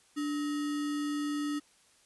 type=tone with sample-and-hold; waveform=sine; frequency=293.2 Hz; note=D4; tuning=3 cents flat; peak=-30 dBFS; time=0.16-1.6 s; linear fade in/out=20 ms; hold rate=1575 Hz; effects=white hiss -64 dBFS RMS until 2.05 s + resampled to 24000 Hz